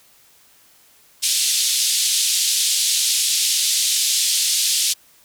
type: band-pass noise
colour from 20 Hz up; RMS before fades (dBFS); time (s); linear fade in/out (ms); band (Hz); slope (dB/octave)
pink; -19; 1.22-4.94; 20; 3400 to 11000; 24
effects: white hiss -53 dBFS RMS until 5.24 s